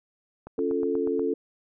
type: click train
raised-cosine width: 1 ms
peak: -26 dBFS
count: 7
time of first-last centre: 0.47-1.195 s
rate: 8.28 Hz
type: chord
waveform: sine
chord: Db augmented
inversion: none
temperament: equal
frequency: 277.2 / 349.2 / 440 Hz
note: Db4 / F4 / A4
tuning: 0 / 0 / 0 cents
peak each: -29 / -29 / -26 dBFS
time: 0.58-1.34 s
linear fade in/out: 5 ms
effects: none

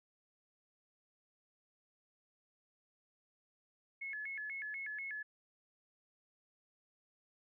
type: tone with vibrato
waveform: sine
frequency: 1932 Hz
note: B6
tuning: 39 cents flat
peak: -40 dBFS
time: 4.01-5.23 s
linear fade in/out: 10 ms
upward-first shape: square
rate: 4.1 Hz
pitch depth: 210 cents each way
effects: none

